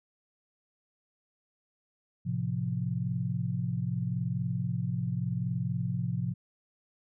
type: chord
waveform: sine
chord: F major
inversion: first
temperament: equal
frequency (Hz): 110 / 130.81 / 174.61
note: A2 / C3 / F3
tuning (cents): 0 / 0 / 0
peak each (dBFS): -34 / -32 / -33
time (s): 2.25-6.34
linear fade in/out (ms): 20
effects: none

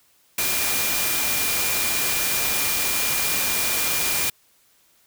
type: tone in noise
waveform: sine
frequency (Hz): 2402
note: D7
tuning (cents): +38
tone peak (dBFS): -30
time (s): 0.38-4.3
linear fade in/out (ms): 5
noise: white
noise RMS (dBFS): -23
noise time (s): 0.38-4.3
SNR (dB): -10
effects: white hiss -60 dBFS RMS until 5.06 s

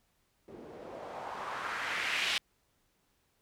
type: noise with low-pass filter sweep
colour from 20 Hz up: blue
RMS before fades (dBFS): -37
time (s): 0.48-2.38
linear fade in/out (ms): 2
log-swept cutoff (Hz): 330 to 3100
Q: 2.1
effects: pink hiss -74 dBFS RMS until 3.41 s

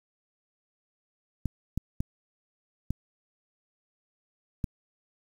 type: clicks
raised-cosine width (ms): 5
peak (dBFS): -16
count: 5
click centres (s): 1.457 / 1.776 / 2.005 / 2.906 / 4.642
effects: 8-bit

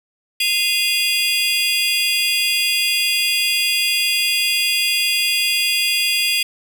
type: tone cluster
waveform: square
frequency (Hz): 2077 / 2487 / 2765 / 3355 / 4810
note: C7 / D#7 / F7 / G#7 / D8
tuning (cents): -13 / -1 / -18 / +17 / +41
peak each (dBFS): -30 / -23 / -23 / -22 / -22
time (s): 0.4-6.43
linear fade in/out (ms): 5
effects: none

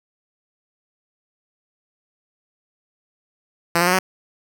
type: tone with pitch steps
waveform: 5% pulse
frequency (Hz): 170 / 175.59 / 181.36 / 187.32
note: F3 / F3 / F#3 / F#3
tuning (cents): -46 / +10 / -34 / +22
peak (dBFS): -4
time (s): 3.75-3.99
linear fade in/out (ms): 5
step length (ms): 60
effects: none

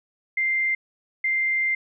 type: tone bursts at uneven times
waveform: sine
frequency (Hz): 2093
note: C7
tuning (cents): 0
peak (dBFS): -20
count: 2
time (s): 0.37-0.75 / 1.24-1.75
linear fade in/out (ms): 5
effects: none

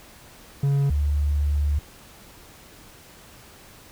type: tone pair in turn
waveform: triangle / sine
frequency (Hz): 140 / 72.85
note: C#3 / D2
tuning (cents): +18 / -13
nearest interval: major seventh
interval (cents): 1131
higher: first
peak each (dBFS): -16 / -19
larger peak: first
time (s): 0.63-0.9 / 0.9-1.79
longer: second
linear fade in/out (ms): 5
effects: pink hiss -48 dBFS RMS until 3.91 s

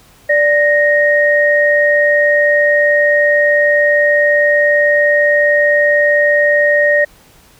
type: tone pair together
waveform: sine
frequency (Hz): 587.3 / 1864.6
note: D5 / A#6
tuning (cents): 0 / 0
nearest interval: octave + minor sixth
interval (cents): 2000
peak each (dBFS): -11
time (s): 0.29-7.05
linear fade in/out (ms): 10
effects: pink hiss -46 dBFS RMS until 7.59 s

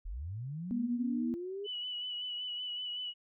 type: linear sweep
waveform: sine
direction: up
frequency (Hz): 34.26 to 415.3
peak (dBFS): -37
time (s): 0.05-1.67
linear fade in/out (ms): 10
type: tone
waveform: sine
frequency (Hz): 241.2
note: B3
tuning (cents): -41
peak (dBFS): -31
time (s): 0.71-1.34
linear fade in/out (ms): 0
type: tone with vibrato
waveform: sine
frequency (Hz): 2960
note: F#7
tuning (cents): 0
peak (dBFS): -36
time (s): 1.64-3.14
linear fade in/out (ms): 50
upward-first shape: sine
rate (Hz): 5.3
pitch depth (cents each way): 29
effects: none

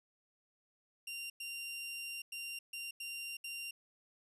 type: tone bursts at uneven times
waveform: sawtooth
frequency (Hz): 2773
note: F7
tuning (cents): -13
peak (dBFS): -38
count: 6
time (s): 1.07-1.3 / 1.4-2.22 / 2.32-2.59 / 2.73-2.91 / 3-3.37 / 3.44-3.71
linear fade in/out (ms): 5
effects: resampled to 32000 Hz + 12-bit

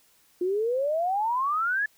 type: exponential sweep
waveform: sine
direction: up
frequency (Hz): 348.6 to 1739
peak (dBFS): -23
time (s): 0.41-1.86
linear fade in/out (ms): 5
effects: white hiss -62 dBFS RMS until 1.97 s

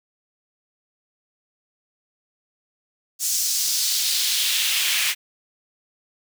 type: noise with high-pass filter sweep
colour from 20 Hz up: pink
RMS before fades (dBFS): -22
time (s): 3.19-5.15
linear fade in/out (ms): 50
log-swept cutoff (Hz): 6600 to 2300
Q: 1.8
effects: none

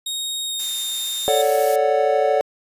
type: tone with pitch glide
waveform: sawtooth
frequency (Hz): 3740 to 3661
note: A#7 to A#7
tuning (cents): +5 to -32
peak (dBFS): -21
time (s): 0.06-1.42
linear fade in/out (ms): 5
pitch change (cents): -37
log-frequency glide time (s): 0.46-0.71
type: noise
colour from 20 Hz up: blue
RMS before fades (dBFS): -30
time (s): 0.59-1.76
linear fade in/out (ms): 5
type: chord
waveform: triangle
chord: D major seventh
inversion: second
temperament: equal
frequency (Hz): 440 / 554.4 / 587.3 / 740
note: A4 / C#5 / D5 / F#5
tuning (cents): 0 / 0 / 0 / 0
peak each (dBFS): -19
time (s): 1.28-2.41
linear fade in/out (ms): 0
effects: resampled to 32000 Hz

